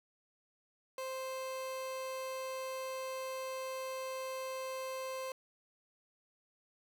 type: tone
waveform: 30% pulse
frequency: 523.3 Hz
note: C5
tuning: in tune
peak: -36 dBFS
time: 0.98-5.32 s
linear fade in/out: 2 ms
effects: none